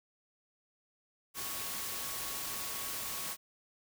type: tone in noise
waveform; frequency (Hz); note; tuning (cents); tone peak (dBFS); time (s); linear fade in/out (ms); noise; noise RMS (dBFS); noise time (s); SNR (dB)
sine; 1108.7; C#6; 0; -50; 1.34-3.37; 50; white; -39; 1.34-3.37; -14
effects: none